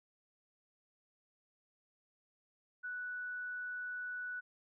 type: tone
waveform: sine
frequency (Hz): 1480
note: F#6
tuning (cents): 0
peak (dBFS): -39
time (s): 2.83-4.41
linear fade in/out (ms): 20
effects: none